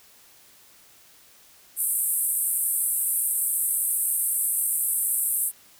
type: band-pass noise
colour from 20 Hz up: pink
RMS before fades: -25 dBFS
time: 1.76-5.52 s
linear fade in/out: 50 ms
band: 8300 to 14000 Hz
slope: 96 dB/octave
effects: white hiss -54 dBFS RMS until 5.79 s